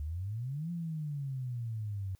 sine exponential two-way sweep, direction up then down, 70.6 to 174.61 to 93.4 Hz, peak -34 dBFS, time 0-2.15 s, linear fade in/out 0 ms, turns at 0.71 s, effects white hiss -72 dBFS RMS until 2.19 s

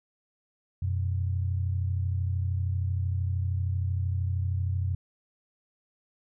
sine tone pair together, 90.5 / 123.47 Hz, F#2 / B2, -38 / 0 cents, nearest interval perfect fourth, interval 538 cents, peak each -26 / -33 dBFS, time 0.82-4.95 s, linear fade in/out 5 ms, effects none

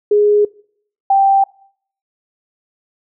sine tone pair in turn, 415.3 / 784 Hz, G#4 / G5, 0 / 0 cents, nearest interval major seventh, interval 1100 cents, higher second, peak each -8 dBFS, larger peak neither, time 0.11-0.45 / 1.1-1.44 s, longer neither, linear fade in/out 5 ms, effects noise-tail reverb RT60 0.6 s tail -23 dB re dry

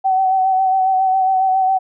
sine tone with vibrato, 759 Hz, F#5, 44 cents sharp, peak -12 dBFS, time 0.04-1.79 s, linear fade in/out 20 ms, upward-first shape sine, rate 7.3 Hz, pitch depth 28 cents each way, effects none

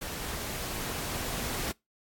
pink noise with level ramp, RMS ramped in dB -37 to -33 dBFS, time 0.01-1.72 s, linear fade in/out 10 ms, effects noise-tail reverb RT60 0.2 s tail -24 dB re dry + AAC 64 kbps

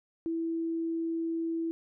sine tone, 329.6 Hz, E4, in tune, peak -29 dBFS, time 0.26-1.71 s, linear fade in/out 0 ms, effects none

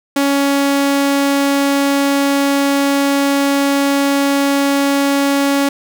sawtooth tone, 279.5 Hz, C#4, 14 cents sharp, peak -8 dBFS, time 0.16-5.69 s, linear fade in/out 5 ms, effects none

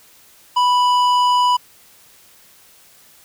sine tone with tanh clipping, 987.8 Hz, B5, in tune, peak -14 dBFS, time 0.56-1.57 s, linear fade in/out 10 ms, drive 12 dB, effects white hiss -49 dBFS RMS until 3.24 s

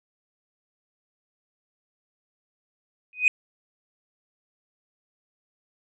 sine tone with exponential growth, 2497 Hz, D#7, 6 cents sharp, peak -10 dBFS, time 3.13-3.28 s, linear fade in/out 1 ms, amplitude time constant 31 ms, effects tanh soft clip ceiling -10 dBFS

